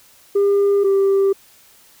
sine tone pair in turn, 401.3 / 392.1 Hz, G4 / G4, +41 / 0 cents, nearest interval unison, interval 41 cents, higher first, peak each -10 dBFS, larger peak neither, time 0.35-0.84 / 0.84-1.33 s, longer neither, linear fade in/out 10 ms, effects tanh soft clip ceiling -11 dBFS + white hiss -50 dBFS RMS until 2 s

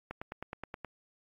click train, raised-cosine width 0.5 ms, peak -24 dBFS, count 8, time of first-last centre 0.11-0.847 s, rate 9.5 Hz, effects AAC 48 kbps

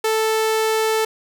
sawtooth tone, 440 Hz, A4, in tune, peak -13 dBFS, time 0.04-1.05 s, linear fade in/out 5 ms, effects none

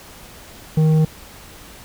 triangle tone with tanh clipping, 156.8 Hz, D#3, 14 cents sharp, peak -13 dBFS, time 0.77-1.05 s, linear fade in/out 5 ms, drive 12 dB, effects pink hiss -41 dBFS RMS until 1.84 s

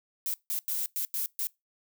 violet noise bursts at uneven times, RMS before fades -31 dBFS, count 6, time 0.26-0.34 / 0.5-0.59 / 0.68-0.86 / 0.96-1.05 / 1.14-1.26 / 1.39-1.47 s, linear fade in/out 0 ms, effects noise-tail reverb RT60 0.2 s tail -23 dB re dry

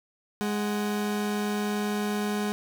30% pulse tone pair together, 207.7 / 740.2 Hz, G#3 / F#5, 0 / 0 cents, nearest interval octave + minor seventh, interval 2200 cents, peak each -24 / -34 dBFS, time 0.41-2.52 s, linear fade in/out 0 ms, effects none

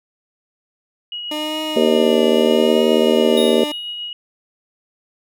sine tone with tremolo, 2900 Hz, F#7, 35 cents flat, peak -24 dBFS, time 1.12-4.13 s, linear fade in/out 2 ms, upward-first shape triangle, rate 7.3 Hz, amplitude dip 30%
20% pulse tone with vibrato, 302 Hz, D4, 48 cents sharp, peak -18 dBFS, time 1.31-3.72 s, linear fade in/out 5 ms, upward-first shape triangle, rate 0.8 Hz, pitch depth 56 cents each way
harmonic tone, 78.5 Hz, D#2, 16 cents sharp, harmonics 3 / 4 / 5 / 6 / 7 / 8, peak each -18 / -26 / -17 / -18 / -20 / -22 dBFS, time 1.76-3.64 s, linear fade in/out 5 ms
square tone with exponential decay, 3729 Hz, A#7, in tune, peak -20 dBFS, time 3.37-4.11 s, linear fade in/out 5 ms, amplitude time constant 160 ms
effects none

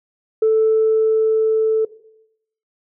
sine tone with level ramp, 440 Hz, A4, in tune, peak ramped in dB -10 to -13 dBFS, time 0.42-1.85 s, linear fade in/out 5 ms, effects noise-tail reverb RT60 0.8 s tail -18 dB re dry + tanh soft clip ceiling -8 dBFS

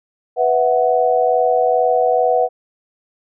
sine chord, B suspended fourth, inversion none, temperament just, 493.9 / 658.5 / 740.8 Hz, B4 / E5 / F#5, 0 / -2 / +2 cents, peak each -16 / -18 / -16 dBFS, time 0.36-2.49 s, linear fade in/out 50 ms, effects none

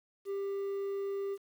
triangle tone with quantisation, 395.8 Hz, G4, 17 cents sharp, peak -31 dBFS, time 0.25-1.38 s, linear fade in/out 50 ms, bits 10, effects none

